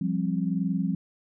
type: chord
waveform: sine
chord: F suspended second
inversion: none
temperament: equal with one note detuned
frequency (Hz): 174.61 / 196 / 265.1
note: F3 / G3 / C4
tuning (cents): 0 / 0 / +23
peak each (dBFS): -27 / -28 / -31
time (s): 0.01-0.95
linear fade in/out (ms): 5
effects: none